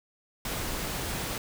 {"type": "noise", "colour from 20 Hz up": "pink", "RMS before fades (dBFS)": -33, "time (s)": [0.45, 1.38], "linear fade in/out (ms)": 2, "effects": []}